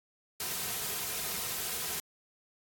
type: noise with comb filter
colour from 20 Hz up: white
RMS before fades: -35 dBFS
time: 0.4-2 s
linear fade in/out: 2 ms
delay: 3.5 ms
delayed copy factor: -0.55
effects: AAC 64 kbps